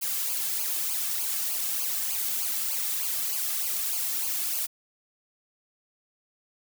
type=noise with flanger; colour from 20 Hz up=blue; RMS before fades=-29 dBFS; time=0.01-4.67 s; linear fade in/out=20 ms; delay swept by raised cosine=0.53 to 2.13 ms; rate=3.3 Hz; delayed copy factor=-0.85; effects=none